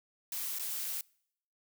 blue noise with dropouts, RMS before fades -37 dBFS, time 0.32-1.01 s, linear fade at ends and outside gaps 2 ms, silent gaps 0.587-0.594 s, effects noise-tail reverb RT60 0.7 s tail -26 dB re dry

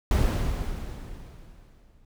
brown noise with exponential decay, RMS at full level -19 dBFS, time 0.11-2.05 s, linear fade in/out 2 ms, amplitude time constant 420 ms, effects none

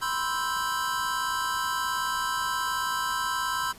square chord, C major seventh, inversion third, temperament equal, 987.8 / 1046.5 / 1318.5 / 1568 Hz, B5 / C6 / E6 / G6, 0 / 0 / 0 / 0 cents, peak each -33 dBFS, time 0.01-3.73 s, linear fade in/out 20 ms, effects pink hiss -49 dBFS RMS until 3.78 s + resampled to 32000 Hz

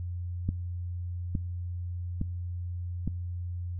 click train, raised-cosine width 5 ms, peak -16 dBFS, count 4, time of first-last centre 0.49-3.076 s, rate 1.16 Hz, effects noise-tail reverb RT60 0.7 s tail -24 dB re dry + added 88 Hz sine -32 dBFS peak until 3.79 s

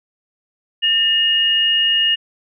sine tone pair together, 1801.1 / 2859 Hz, A6 / F7, +40 / +40 cents, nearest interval minor sixth, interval 800 cents, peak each -23 / -13 dBFS, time 0.82-2.16 s, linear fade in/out 20 ms, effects none

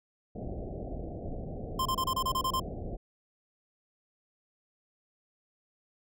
pink low-pass noise, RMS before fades -38 dBFS, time 0.35-2.97 s, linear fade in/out 10 ms, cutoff 740 Hz, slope 96 dB/octave
square tone bursts, 1046.5 Hz, C6, in tune, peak -28 dBFS, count 9, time 1.79-2.599 s, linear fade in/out 5 ms, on 65 ms, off 28 ms
effects none

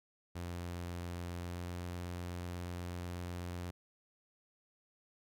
sawtooth tone with pitch glide, 87.31 to 88.17 Hz, F2 to F2, 0 to +17 cents, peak -36 dBFS, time 0.35-3.71 s, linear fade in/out 10 ms, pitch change +17 cents, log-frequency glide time 1.37-1.67 s, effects none

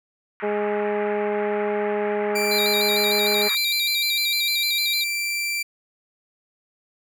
white band-pass noise, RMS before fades -35 dBFS, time 0.4-3.55 s, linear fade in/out 0 ms, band 990 to 2300 Hz, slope 48 dB/octave
harmonic tone, 207.7 Hz, G#3, in tune, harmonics 1 / 2 / 3 / 4, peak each -31 / -23 / -29 / -30 dBFS, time 0.42-3.49 s, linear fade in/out 20 ms
sawtooth tone, 2349 Hz, D7, in tune, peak -20 dBFS, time 2.35-5.63 s, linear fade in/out 10 ms
square tone with vibrato, 3939 Hz, B7, 5 cents flat, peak -23 dBFS, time 2.51-5.04 s, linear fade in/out 5 ms, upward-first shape square, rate 6.6 Hz, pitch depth 70 cents each way
effects none

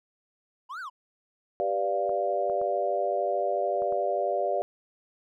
triangle linear two-way sweep, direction up then down, 927 to 1568 to 927 Hz, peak -33 dBFS, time 0.69-0.9 s, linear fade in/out 20 ms, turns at 0.8 s
sine chord, G dominant seventh, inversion none, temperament equal, 392 / 493.9 / 587.3 / 698.5 Hz, G4 / B4 / D5 / F5, 0 / 0 / 0 / 0 cents, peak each -32 / -33 / -28 / -29 dBFS, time 1.6-4.62 s, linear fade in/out 0 ms
clicks, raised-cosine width 1 ms, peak -30 dBFS, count 5, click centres 2.094 / 2.498 / 2.615 / 3.821 / 3.924 s
effects none

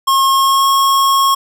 square tone with pitch glide, 1079 to 1090.9 Hz, C#6 to C#6, -47 to -28 cents, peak -10 dBFS, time 0.07-1.35 s, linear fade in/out 10 ms, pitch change +19 cents, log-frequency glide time 0.35-0.67 s, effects none

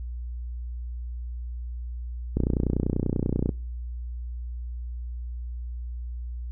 click train, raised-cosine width 3 ms, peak -11 dBFS, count 35, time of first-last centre 2.37-3.492 s, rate 30.3 Hz, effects noise-tail reverb RT60 0.4 s tail -25 dB re dry + added 60 Hz sine -31 dBFS peak until 6.51 s

